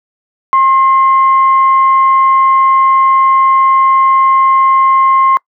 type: tone with frequency modulation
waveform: sine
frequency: 1069 Hz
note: C6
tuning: 37 cents sharp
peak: -5 dBFS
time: 0.53-5.37 s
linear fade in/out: 0 ms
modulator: 997 Hz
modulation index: 0.29
effects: noise-tail reverb RT60 0.1 s tail -25 dB re dry + high-pass 400 Hz 12 dB/octave